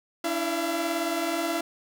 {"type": "tone cluster", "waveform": "sawtooth", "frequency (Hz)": [289.5, 331.2, 681], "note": ["D4", "E4", "F5"], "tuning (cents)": [-25, 8, -44], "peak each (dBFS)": [-30, -25, -26], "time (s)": [0.24, 1.61], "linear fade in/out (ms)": 5, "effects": []}